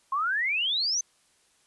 sine exponential sweep, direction up, 1046.5 to 6300 Hz, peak -24 dBFS, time 0.12-1.01 s, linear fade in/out 5 ms, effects white hiss -65 dBFS RMS until 1.66 s + resampled to 24000 Hz

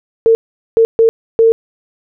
sine tone bursts at uneven times, 453.3 Hz, A#4, 48 cents flat, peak -5 dBFS, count 4, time 0.26-0.35 / 0.77-0.85 / 0.99-1.09 / 1.39-1.52 s, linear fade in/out 0 ms, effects none

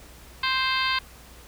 harmonic tone, 523.3 Hz, C5, in tune, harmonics 2 / 3 / 4 / 5 / 6 / 7 / 8 / 9, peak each -27 / -29 / -30 / -31 / -32 / -32 / -33 / -34 dBFS, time 0.43-0.99 s, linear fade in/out 5 ms, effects added 60 Hz sine -49 dBFS peak until 1.47 s + pink hiss -49 dBFS RMS until 1.47 s

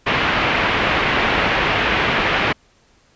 white low-pass noise, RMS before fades -18 dBFS, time 0.06-2.53 s, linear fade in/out 10 ms, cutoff 2700 Hz, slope 24 dB/octave, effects pink hiss -56 dBFS RMS until 3.15 s + resampled to 16000 Hz

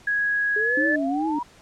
sine tone with pitch glide, 1661.2 to 1739.8 Hz, G#6 to A6, 0 to -20 cents, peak -20 dBFS, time 0.07-0.96 s, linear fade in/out 5 ms, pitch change +80 cents, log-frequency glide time 0.57-0.83 s
sine exponential sweep, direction up, 415.7 to 986 Hz, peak -26 dBFS, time 0.56-1.43 s, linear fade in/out 5 ms
sine tone with vibrato, 294.1 Hz, D4, 3 cents sharp, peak -23 dBFS, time 0.77-1.39 s, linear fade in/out 5 ms, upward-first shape triangle, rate 2.5 Hz, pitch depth 170 cents each way
effects pink hiss -52 dBFS RMS until 1.61 s + low-pass 8000 Hz 12 dB/octave

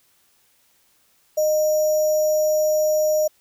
sine tone with sample-and-hold, 614 Hz, D#5, 23 cents flat, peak -16 dBFS, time 1.37-3.28 s, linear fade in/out 10 ms, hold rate 6300 Hz, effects white hiss -61 dBFS RMS until 3.4 s

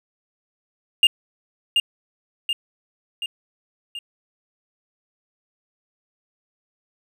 triangle tone with echo, 2818 Hz, F7, 15 cents sharp, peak -8 dBFS, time 1.03-1.07 s, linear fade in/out 2 ms, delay 730 ms, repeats 4, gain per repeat -5 dB, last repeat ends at 3.99 s, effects none

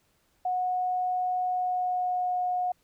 sine tone with pitch glide, 731 to 724.7 Hz, F#5 to F#5, -21 to -36 cents, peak -25 dBFS, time 0.45-2.72 s, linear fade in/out 5 ms, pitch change -15 cents, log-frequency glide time 1.46-2.4 s, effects pink hiss -69 dBFS RMS until 2.83 s

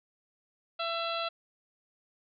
harmonic tone with a mistuned harmonic, 670 Hz, E5, 28 cents sharp, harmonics 1 / 2 / 3 / 4 / 5 / 6 / 7, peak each -35 / -35 / -49 / -39 / -40 / -40 / -51 dBFS, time 0.79-1.29 s, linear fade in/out 10 ms, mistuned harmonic 7, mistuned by -15 cents, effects none

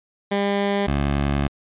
15% pulse tone pair in turn, 200.7 / 70.65 Hz, G3 / C#2, +41 / +34 cents, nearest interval octave + tritone, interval 1807 cents, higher first, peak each -13 dBFS, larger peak neither, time 0.31-0.87 / 0.87-1.48 s, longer second, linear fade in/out 10 ms, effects resampled to 8000 Hz

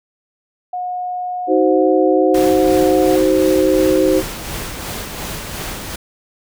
sine tone, 724 Hz, F#5, 38 cents flat, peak -20 dBFS, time 0.73-3.16 s, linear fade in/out 5 ms
sine chord, C diminished, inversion first, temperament just, 314 / 376.7 / 523.3 Hz, Eb4 / Gb4 / C5, +16 / +31 / 0 cents, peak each -15 dBFS, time 1.47-4.23 s, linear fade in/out 50 ms
pink noise with tremolo, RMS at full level -25 dBFS, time 2.34-5.96 s, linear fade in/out 5 ms, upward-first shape sine, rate 2.8 Hz, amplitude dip 35%
effects none

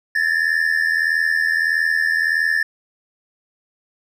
triangle tone pair together, 1722.4 / 1804 Hz, A6 / A6, -37 / +43 cents, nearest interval minor second, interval 80 cents, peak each -17 dBFS, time 0.15-2.63 s, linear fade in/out 5 ms, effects none

